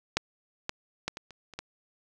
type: clicks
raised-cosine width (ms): 0.2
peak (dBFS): -7 / -13 / -13 / -21 / -30 / -29 / -18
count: 7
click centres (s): 0.17 / 0.694 / 1.08 / 1.171 / 1.307 / 1.537 / 1.59
effects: none